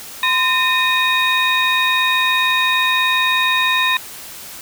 sine tone cluster, 1026 / 1820 / 2487 / 3743 Hz, C6 / A#6 / D#7 / A#7, -34 / -42 / -1 / +6 cents, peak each -19 dBFS, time 0.23-3.97 s, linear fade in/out 2 ms, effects white hiss -34 dBFS RMS until 4.61 s

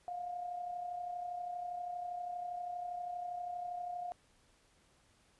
sine tone with amplitude modulation, 710 Hz, F5, 28 cents sharp, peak -36 dBFS, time 0.08-4.12 s, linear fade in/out 0 ms, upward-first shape sine, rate 32.5 Hz, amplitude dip 50%, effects pink hiss -69 dBFS RMS until 5.39 s + resampled to 24000 Hz

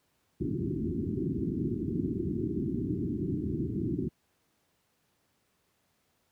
white low-pass noise, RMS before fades -31 dBFS, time 0.4-4.09 s, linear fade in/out 10 ms, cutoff 380 Hz, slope 96 dB/octave, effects pink hiss -73 dBFS RMS until 6.31 s + high-pass 80 Hz 12 dB/octave

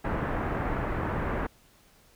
pink low-pass noise, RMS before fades -30 dBFS, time 0.04-1.47 s, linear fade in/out 10 ms, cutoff 1800 Hz, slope 24 dB/octave, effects pink hiss -60 dBFS RMS until 2.15 s

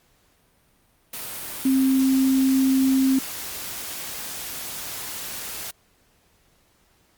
sine tone in noise, 265.1 Hz, C4, 23 cents sharp, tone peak -16 dBFS, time 1.65-3.19 s, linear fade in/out 5 ms, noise white, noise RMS -33 dBFS, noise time 1.13-5.71 s, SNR +14 dB, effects pink hiss -62 dBFS RMS until 7.17 s + Opus 48 kbps

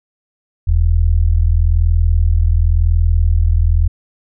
sine tone pair together, 40.95 / 81.9 Hz, E1 / E2, -11 / -11 cents, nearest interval octave, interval 1200 cents, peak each -12 dBFS, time 0.67-3.88 s, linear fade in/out 10 ms, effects none

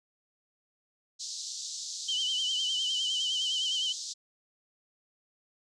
white band-pass noise, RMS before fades -39 dBFS, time 1.19-4.14 s, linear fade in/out 20 ms, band 3800 to 7200 Hz, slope 48 dB/octave
sine tone with vibrato, 3059 Hz, G7, 43 cents flat, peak -28 dBFS, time 2.08-3.93 s, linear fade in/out 10 ms, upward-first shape sine, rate 9.8 Hz, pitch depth 63 cents each way
effects none

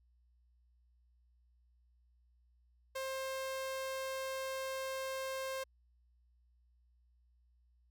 sawtooth tone, 530 Hz, C5, 22 cents sharp, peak -34 dBFS, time 2.95-5.64 s, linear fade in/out 10 ms, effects added 60 Hz sine -67 dBFS peak until 7.9 s

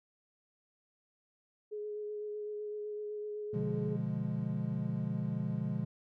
sine tone with vibrato, 420 Hz, G#4, 19 cents sharp, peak -37 dBFS, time 1.71-3.97 s, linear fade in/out 20 ms, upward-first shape sine, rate 7.9 Hz, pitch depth 15 cents each way
triangle chord, B diminished seventh, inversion none, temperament equal, 123.47 / 146.83 / 174.61 / 207.7 Hz, B2 / D3 / F3 / Ab3, 0 / 0 / 0 / 0 cents, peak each -36 dBFS, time 3.53-5.85 s, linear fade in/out 10 ms
effects none

